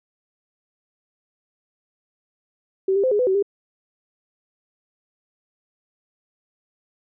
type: tone with pitch steps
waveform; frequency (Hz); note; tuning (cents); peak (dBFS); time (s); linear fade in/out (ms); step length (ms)
sine; 383.4 / 396.9 / 516 / 414.5 / 501 / 379.8 / 401.4; G4 / G4 / C5 / G#4 / B4 / F#4 / G4; -38 / +22 / -24 / -3 / +25 / +45 / +41; -16; 2.88-3.426; 5; 78
effects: none